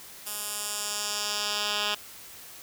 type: tone with band-pass filter sweep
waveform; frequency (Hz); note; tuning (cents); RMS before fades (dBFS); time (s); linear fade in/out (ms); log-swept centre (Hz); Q
10% pulse; 207.7; G#3; 0; -31; 0.26-1.95; 10; 12000 to 3300; 1.3
effects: white hiss -46 dBFS RMS until 2.62 s